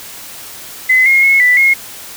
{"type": "tone with pitch steps", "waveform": "sine", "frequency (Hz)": [2032, 2147, 2179, 1982, 2156], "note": ["B6", "C7", "C#7", "B6", "C#7"], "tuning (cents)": [49, 44, -30, 6, -49], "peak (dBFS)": -6, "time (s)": [0.89, 1.74], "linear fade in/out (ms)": 10, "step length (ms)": 170, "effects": ["white hiss -31 dBFS RMS until 2.16 s"]}